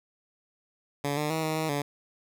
10% pulse tone with pitch steps, 143.1 / 150.1 / 159.7 / 157.2 / 158.2 / 143.8 Hz, D3 / D3 / D#3 / D#3 / D#3 / D3, -45 / +38 / +45 / +18 / +29 / -36 cents, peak -19 dBFS, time 1.04-1.82 s, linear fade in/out 5 ms, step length 130 ms, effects none

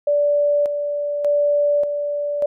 sine tone with tremolo, 582 Hz, D5, 16 cents flat, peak -14 dBFS, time 0.07-2.46 s, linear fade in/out 5 ms, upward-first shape square, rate 0.85 Hz, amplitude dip 50%, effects none

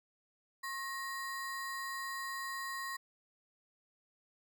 square ring-modulated tone, 1480 Hz, F#6, in tune, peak -36 dBFS, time 0.63-2.97 s, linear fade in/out 10 ms, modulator 402 Hz, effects none

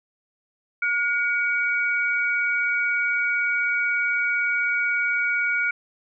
sine tone pair together, 1438 / 2259 Hz, F#6 / C#7, -50 / +32 cents, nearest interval minor sixth, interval 782 cents, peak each -23 dBFS, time 0.82-5.71 s, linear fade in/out 5 ms, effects none

